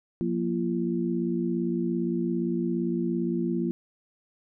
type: tone cluster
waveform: sine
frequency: 178.3 / 235.8 / 341.6 Hz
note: F3 / A#3 / F4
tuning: +36 / +20 / -38 cents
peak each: -29 dBFS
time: 0.21-3.71 s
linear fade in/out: 0 ms
effects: none